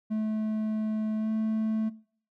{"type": "tone with pitch glide", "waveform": "triangle", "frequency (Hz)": [216.6, 219.2], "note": ["A3", "A3"], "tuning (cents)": [-27, -6], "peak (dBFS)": -24, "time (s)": [0.1, 1.9], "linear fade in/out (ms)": 20, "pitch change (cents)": 21, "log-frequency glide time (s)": [1.17, 1.3], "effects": ["noise-tail reverb RT60 0.5 s tail -20 dB re dry"]}